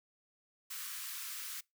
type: high-pass noise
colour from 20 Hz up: white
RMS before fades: -43 dBFS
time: 0.7-1.61 s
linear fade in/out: 10 ms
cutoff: 1100 Hz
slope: 48 dB/octave
effects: noise-tail reverb RT60 0.2 s tail -24 dB re dry